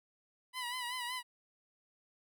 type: tone with vibrato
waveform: 15% pulse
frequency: 987.8 Hz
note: B5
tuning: in tune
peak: -31 dBFS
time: 0.53-1.23 s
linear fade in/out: 50 ms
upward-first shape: sine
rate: 5.3 Hz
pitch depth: 61 cents each way
effects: none